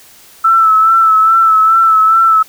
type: tone with vibrato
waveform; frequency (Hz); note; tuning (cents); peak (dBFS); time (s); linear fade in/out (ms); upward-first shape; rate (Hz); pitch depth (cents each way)
sine; 1318.5; E6; 0; -5; 0.44-2.43; 10; sine; 2.4; 35
effects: white hiss -41 dBFS RMS until 2.48 s